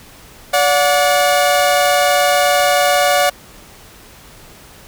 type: tone pair together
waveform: sawtooth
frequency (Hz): 577 / 727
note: D5 / F#5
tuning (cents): -31 / -31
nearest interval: major third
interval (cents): 400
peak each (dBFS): -10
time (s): 0.53-3.3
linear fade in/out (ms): 10
effects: pink hiss -41 dBFS RMS until 4.87 s